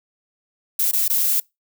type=noise with dropouts; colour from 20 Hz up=violet; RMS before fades=-19 dBFS; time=0.79-1.4 s; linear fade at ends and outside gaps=5 ms; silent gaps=0.914-0.932 / 1.08-1.098 s; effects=noise-tail reverb RT60 0.2 s tail -24 dB re dry